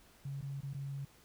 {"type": "tone with dropouts", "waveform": "sine", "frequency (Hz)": 138.59, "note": "C#3", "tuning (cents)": 0, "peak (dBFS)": -38, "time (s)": [0.25, 1.05], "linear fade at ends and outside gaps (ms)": 5, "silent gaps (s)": [[0.412, 0.425], [0.607, 0.631], [0.734, 0.746]], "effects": ["pink hiss -63 dBFS RMS until 1.24 s"]}